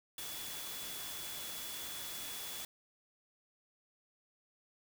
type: tone in noise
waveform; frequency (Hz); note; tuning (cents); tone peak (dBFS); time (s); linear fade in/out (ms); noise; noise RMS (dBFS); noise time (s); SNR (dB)
sine; 3418; G#7; +49; -49; 0.18-2.65; 2; white; -44; 0.18-2.65; -8
effects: none